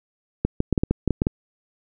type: clicks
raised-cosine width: 3 ms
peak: -6 dBFS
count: 10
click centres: 0.45 / 0.604 / 0.727 / 0.778 / 0.835 / 0.91 / 1.077 / 1.107 / 1.219 / 1.269 s
effects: none